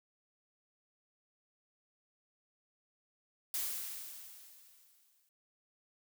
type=noise with exponential decay; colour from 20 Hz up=blue; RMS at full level=-35 dBFS; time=3.54-5.29 s; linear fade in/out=1 ms; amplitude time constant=380 ms; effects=none